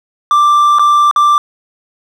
triangle tone with dropouts, 1178 Hz, D6, 5 cents sharp, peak -4 dBFS, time 0.31-1.38 s, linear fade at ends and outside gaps 1 ms, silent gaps 0.786-0.794 / 1.112-1.161 s, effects none

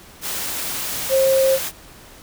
sine tone in noise, 533 Hz, C5, 32 cents sharp, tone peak -13 dBFS, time 1.09-1.59 s, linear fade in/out 50 ms, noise white, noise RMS -26 dBFS, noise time 0.21-1.72 s, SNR +10 dB, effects pink hiss -44 dBFS RMS until 2.22 s

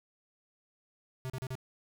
square tone bursts, 130 Hz, C3, 11 cents flat, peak -36 dBFS, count 4, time 1.25-1.553 s, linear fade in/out 0 ms, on 48 ms, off 37 ms, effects none

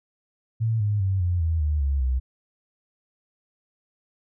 sine tone with pitch steps, 112.7 / 103.95 / 95.87 / 88.42 / 81.55 / 75.22 / 69.37 / 63.99 Hz, A2 / G#2 / G2 / F2 / E2 / D2 / C#2 / C2, +42 / +2 / -38 / +22 / -18 / +42 / +2 / -38 cents, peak -20 dBFS, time 0.6-2.2 s, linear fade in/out 20 ms, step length 200 ms, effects none

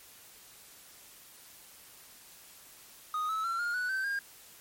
triangle tone with pitch steps, 1244.5 / 1299.6 / 1357.1 / 1417.2 / 1480 / 1545.5 / 1613.9 Hz, D#6 / E6 / E6 / F6 / F#6 / G6 / G6, 0 / -25 / +50 / +25 / 0 / -25 / +50 cents, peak -28 dBFS, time 3.14-4.19 s, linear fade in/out 2 ms, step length 150 ms, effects white hiss -54 dBFS RMS until 4.6 s + MP3 64 kbps

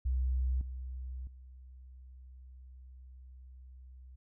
sine tone with level steps, 63.8 Hz, C2, 43 cents flat, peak -28 / -38 / -49 dBFS, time 0.05-4.16 s, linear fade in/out 10 ms, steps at 0.61 / 1.27 s, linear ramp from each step 2 ms, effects none

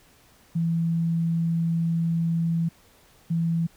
sine tone pair in turn, 166.3 / 166.3 Hz, E3 / E3, +16 / +16 cents, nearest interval unison, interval 0 cents, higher neither, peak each -21 dBFS, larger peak neither, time 0.55-2.69 / 3.3-3.67 s, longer first, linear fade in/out 10 ms, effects pink hiss -57 dBFS RMS until 3.76 s

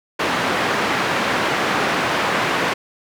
white band-pass noise, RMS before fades -20 dBFS, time 0.19-2.74 s, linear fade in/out 10 ms, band 150 to 1800 Hz, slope 12 dB/octave, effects none

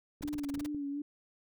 clicks, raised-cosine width 3 ms, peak -34 dBFS, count 7, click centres 0.21 / 0.251 / 0.352 / 0.541 / 0.576 / 0.61 / 0.747 s
pink noise bursts, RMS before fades -44 dBFS, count 9, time 0.22-0.664 s, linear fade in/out 5 ms, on 20 ms, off 33 ms
sine tone with vibrato, 288.8 Hz, D4, 29 cents flat, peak -34 dBFS, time 0.23-1.02 s, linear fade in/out 5 ms, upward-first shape sine, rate 2.7 Hz, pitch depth 49 cents each way
effects none

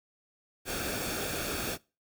pink noise with comb filter, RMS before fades -34 dBFS, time 0.65-1.78 s, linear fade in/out 50 ms, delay 1 ms, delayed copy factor -0.6, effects noise-tail reverb RT60 0.3 s tail -22 dB re dry

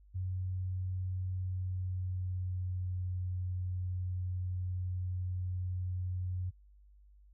sine tone with pitch glide, 92.5 to 91.17 Hz, F#2 to F#2, 0 to -25 cents, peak -33 dBFS, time 0.14-6.51 s, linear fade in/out 20 ms, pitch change -25 cents, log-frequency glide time 1.37-3.03 s, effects added 50 Hz sine -57 dBFS peak until 7.33 s

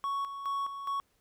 triangle tone with tremolo, 1112 Hz, C#6, 5 cents sharp, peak -28 dBFS, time 0.04-1 s, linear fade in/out 0 ms, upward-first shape square, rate 2.4 Hz, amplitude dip 60%, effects pink hiss -72 dBFS RMS until 1.2 s

